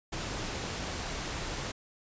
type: noise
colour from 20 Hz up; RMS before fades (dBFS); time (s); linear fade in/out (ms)
pink; -36; 0.12-1.72; 10
effects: resampled to 16000 Hz